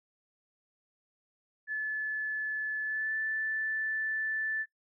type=tone with pitch glide; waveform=sine; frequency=1729 to 1756.2 Hz; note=A6 to A6; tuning=-31 to -4 cents; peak=-30 dBFS; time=1.67-4.66 s; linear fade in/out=50 ms; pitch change=+27 cents; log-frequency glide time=2.84-3.14 s; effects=noise-tail reverb RT60 0.1 s tail -17 dB re dry